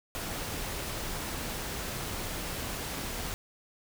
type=noise; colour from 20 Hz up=pink; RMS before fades=-36 dBFS; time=0.15-3.34 s; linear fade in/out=0 ms; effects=none